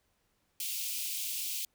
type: high-pass noise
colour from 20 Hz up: white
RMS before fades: -36 dBFS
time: 0.6-1.65 s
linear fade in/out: 2 ms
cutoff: 2400 Hz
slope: 48 dB/octave
effects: pink hiss -75 dBFS RMS until 1.74 s